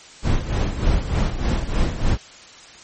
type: noise with tremolo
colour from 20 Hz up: brown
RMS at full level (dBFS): -17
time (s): 0.22-2.18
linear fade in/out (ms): 50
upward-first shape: sine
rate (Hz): 3.3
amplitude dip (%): 70
effects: white hiss -43 dBFS RMS until 2.83 s + MP3 32 kbps